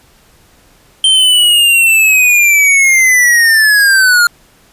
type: linear sweep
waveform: square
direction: down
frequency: 3136 to 1400 Hz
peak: -6 dBFS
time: 1.04-4.27 s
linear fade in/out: 2 ms
effects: pink hiss -47 dBFS RMS until 4.72 s + resampled to 32000 Hz